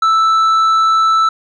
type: tone with tanh clipping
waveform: sine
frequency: 1318.5 Hz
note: E6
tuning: in tune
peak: -10 dBFS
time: 0.02-1.29 s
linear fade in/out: 5 ms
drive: 6 dB
effects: none